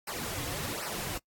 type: noise with flanger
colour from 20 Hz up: pink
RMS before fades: -36 dBFS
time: 0.07-1.18 s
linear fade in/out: 5 ms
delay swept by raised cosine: 0.28 to 5.18 ms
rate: 1.3 Hz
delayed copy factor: -0.95
effects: noise-tail reverb RT60 0.1 s tail -23 dB re dry + AAC 64 kbps